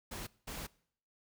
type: noise bursts at uneven times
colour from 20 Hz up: pink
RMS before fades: -43 dBFS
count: 2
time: 0.11-0.27 / 0.47-0.67 s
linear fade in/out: 10 ms
effects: noise-tail reverb RT60 0.6 s tail -22 dB re dry